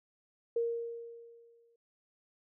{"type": "tone with exponential decay", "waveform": "sine", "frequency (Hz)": 466.2, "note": "A#4", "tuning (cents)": 0, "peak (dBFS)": -27, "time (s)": [0.56, 1.76], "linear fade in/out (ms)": 5, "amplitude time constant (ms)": 260, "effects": []}